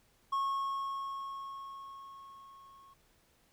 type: tone with level ramp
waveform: triangle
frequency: 1094 Hz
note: C#6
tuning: 23 cents flat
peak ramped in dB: -27 to -54 dBFS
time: 0.32-2.94 s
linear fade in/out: 10 ms
effects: pink hiss -69 dBFS RMS until 3.52 s